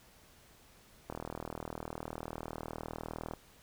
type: click train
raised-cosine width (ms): 1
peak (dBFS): -25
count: 90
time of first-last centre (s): 1.1-3.336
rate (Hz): 39.8
effects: pink hiss -61 dBFS RMS until 3.62 s